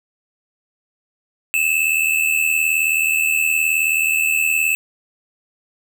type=tone pair together; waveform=square; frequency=2588 / 2667 Hz; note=E7 / E7; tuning=-32 / +20 cents; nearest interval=minor second; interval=52 cents; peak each=-19 dBFS; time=1.54-4.75 s; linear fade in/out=0 ms; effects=none